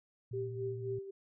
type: tone with vibrato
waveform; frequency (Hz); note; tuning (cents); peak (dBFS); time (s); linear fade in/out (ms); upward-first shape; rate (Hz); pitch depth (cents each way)
sine; 116.4; A#2; -2; -40; 0.31-0.99; 5; sine; 15; 44
type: tone with tremolo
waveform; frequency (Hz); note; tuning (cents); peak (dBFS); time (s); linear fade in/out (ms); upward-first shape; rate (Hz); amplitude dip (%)
sine; 391; G4; -4; -34; 0.33-1.11; 10; sine; 3.8; 70
effects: none